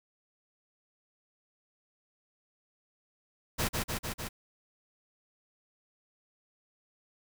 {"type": "noise with echo", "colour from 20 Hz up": "pink", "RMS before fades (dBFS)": -30, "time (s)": [3.58, 3.69], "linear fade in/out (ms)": 20, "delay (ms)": 150, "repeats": 4, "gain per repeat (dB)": -2, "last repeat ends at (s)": 4.29, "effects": []}